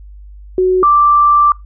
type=tone pair in turn; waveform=sine; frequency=370 / 1174.7 Hz; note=F#4 / D6; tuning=0 / 0 cents; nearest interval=octave + minor sixth; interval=2000 cents; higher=second; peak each=-8 / -6 dBFS; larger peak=second; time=0.58-0.83 / 0.83-1.52 s; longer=second; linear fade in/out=2 ms; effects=noise-tail reverb RT60 0.2 s tail -23 dB re dry + added 50 Hz sine -32 dBFS peak until 1.65 s